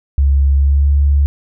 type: tone with pitch glide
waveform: sine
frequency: 69.3 to 71.08 Hz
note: C#2 to C#2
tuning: 0 to +44 cents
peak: -8 dBFS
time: 0.18-1.26 s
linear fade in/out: 0 ms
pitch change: +44 cents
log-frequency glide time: 0.57-0.9 s
effects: none